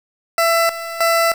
20% pulse tone with tremolo, 668 Hz, E5, 23 cents sharp, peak -8 dBFS, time 0.38-1.34 s, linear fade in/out 2 ms, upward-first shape square, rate 1.6 Hz, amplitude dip 75%, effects 7-bit

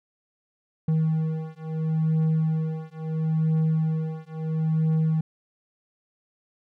triangle beating tone pair, 158.4 / 159.14 Hz, D#3 / D#3, +31 / +39 cents, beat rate 0.74 Hz, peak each -23 dBFS, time 0.88-5.21 s, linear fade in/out 5 ms, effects none

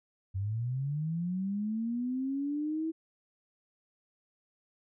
sine linear sweep, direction up, 92.5 to 326.4 Hz, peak -30 dBFS, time 0.34-2.92 s, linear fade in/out 20 ms, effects none

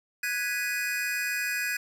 square chord, G# minor seventh, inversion third, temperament equal, 1480 / 1661.2 / 1975.5 / 2489 Hz, F#6 / G#6 / B6 / D#7, 0 / 0 / 0 / 0 cents, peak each -37 / -32 / -37 / -33 dBFS, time 0.23-1.77 s, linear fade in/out 5 ms, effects 9-bit

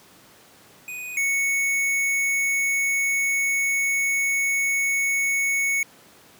square tone pair in turn, 2486 / 2215 Hz, D#7 / C#7, -2 / -2 cents, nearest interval major second, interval 200 cents, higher first, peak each -32 / -21 dBFS, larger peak second, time 0.88-1.17 / 1.17-5.83 s, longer second, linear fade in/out 2 ms, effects pink hiss -51 dBFS RMS until 6.39 s + high-pass 150 Hz 12 dB/octave

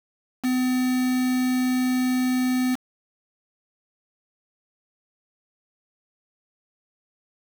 triangle tone with quantisation, 253.8 Hz, B3, 47 cents sharp, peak -18 dBFS, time 0.43-2.76 s, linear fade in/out 20 ms, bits 5, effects none

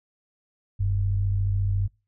sine tone pair together, 43.65 / 98 Hz, F1 / G2, 0 / 0 cents, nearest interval octave + major second, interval 1400 cents, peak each -27 / -22 dBFS, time 0.79-1.88 s, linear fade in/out 20 ms, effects noise-tail reverb RT60 0.3 s tail -25 dB re dry

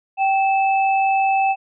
sine tone pair together, 777.8 / 2623 Hz, G5 / E7, -14 / -9 cents, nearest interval octave + major sixth, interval 2105 cents, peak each -15 / -24 dBFS, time 0.17-1.56 s, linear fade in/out 50 ms, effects none

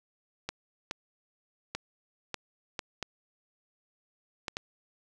clicks, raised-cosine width 0.2 ms, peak -16 dBFS, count 8, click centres 0.49 / 0.911 / 1.75 / 2.343 / 2.792 / 3.027 / 4.482 / 4.569 s, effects none

